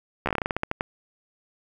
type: slowing click train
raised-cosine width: 0.5 ms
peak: -10 dBFS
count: 14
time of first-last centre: 0.26-0.809 s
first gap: 13 ms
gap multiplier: 1.18
effects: 8-bit